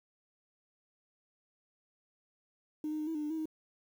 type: tone with pitch steps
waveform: sine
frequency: 305.1 / 308.1 / 305.2 / 324 / 301.1 / 298.8 / 320.3 / 313.6 Hz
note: D#4 / D#4 / D#4 / E4 / D4 / D4 / E4 / D#4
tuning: -34 / -17 / -33 / -30 / +43 / +30 / -50 / +14 cents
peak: -32 dBFS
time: 2.84-3.456 s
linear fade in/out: 2 ms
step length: 77 ms
effects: tanh soft clip ceiling -30 dBFS + 10-bit